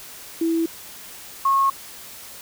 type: tone pair in turn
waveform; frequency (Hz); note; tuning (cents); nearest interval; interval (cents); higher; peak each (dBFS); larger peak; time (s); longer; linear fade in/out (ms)
sine; 329.6 / 1089.9; E4 / C#6; 0 / -30; octave + major sixth; 2070; second; -18 / -15; second; 0.41-0.66 / 1.45-1.7; neither; 5
effects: white hiss -40 dBFS RMS until 2.41 s